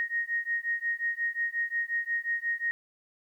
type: beating tone pair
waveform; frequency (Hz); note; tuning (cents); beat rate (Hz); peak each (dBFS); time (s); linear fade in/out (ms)
sine; 1864.7 / 1870.3; A#6 / A#6; 0 / +5; 5.6; -31; 0-2.71; 0
effects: 11-bit